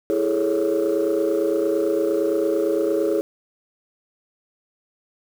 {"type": "chord", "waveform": "sine", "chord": "A major seventh", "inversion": "second", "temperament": "equal with one note detuned", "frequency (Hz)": [329.6, 411.2, 440, 554.4], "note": ["E4", "G#4", "A4", "C#5"], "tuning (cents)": [0, -17, 0, 0], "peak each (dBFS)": [-22, -21, -24, -23], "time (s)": [0.1, 3.21], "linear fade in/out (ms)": 0, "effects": ["tanh soft clip ceiling -13 dBFS", "7-bit"]}